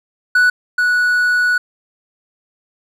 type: tone pair in turn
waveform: triangle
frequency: 1480 / 1471.5 Hz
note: F#6 / F#6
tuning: 0 / -10 cents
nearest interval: unison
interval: 10 cents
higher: first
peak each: -7 / -10 dBFS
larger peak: first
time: 0.35-0.5 / 0.78-1.58 s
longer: second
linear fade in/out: 5 ms
effects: none